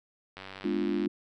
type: click train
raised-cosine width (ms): 0.3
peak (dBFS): -26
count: 67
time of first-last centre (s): 0.37-1.059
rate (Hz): 95.8
type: chord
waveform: sine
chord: G# diminished seventh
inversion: none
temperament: equal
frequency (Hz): 207.7 / 246.9 / 293.7 / 349.2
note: G#3 / B3 / D4 / F4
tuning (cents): 0 / 0 / 0 / 0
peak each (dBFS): -32 / -36 / -31 / -31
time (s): 0.64-1.08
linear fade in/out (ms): 10
effects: none